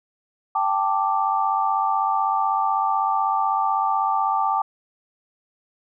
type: chord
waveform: sine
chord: G suspended second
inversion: none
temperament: equal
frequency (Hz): 784 / 880 / 1174.7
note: G5 / A5 / D6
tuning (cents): 0 / 0 / 0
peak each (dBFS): -23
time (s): 0.55-4.62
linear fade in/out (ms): 5
effects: none